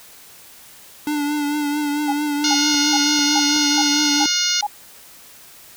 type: tone with vibrato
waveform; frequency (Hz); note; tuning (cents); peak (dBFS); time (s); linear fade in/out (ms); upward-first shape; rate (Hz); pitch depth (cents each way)
square; 293.7; D4; 0; -20; 1.07-4.26; 2; triangle; 4.5; 40
type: tone bursts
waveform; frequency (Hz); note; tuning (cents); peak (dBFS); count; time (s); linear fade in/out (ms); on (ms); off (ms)
sine; 828; G#5; -5; -18; 7; 2.08-4.668; 5; 44; 380
type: harmonic tone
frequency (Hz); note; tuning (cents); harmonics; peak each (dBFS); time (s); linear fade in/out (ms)
716; F5; +43; 2 / 3 / 4 / 5 / 6 / 7 / 8 / 9; -28 / -29 / -26 / -26 / -23 / -24 / -24 / -25; 2.44-4.61; 2
type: clicks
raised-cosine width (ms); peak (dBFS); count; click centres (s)
1; -22; 3; 2.745 / 3.191 / 3.563
effects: white hiss -44 dBFS RMS until 5.76 s